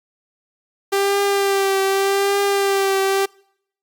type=tone with vibrato; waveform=sawtooth; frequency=394.1 Hz; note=G4; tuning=9 cents sharp; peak=-12 dBFS; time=0.92-3.26 s; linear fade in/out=10 ms; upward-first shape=triangle; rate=0.84 Hz; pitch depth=33 cents each way; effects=noise-tail reverb RT60 0.7 s tail -26 dB re dry + Opus 48 kbps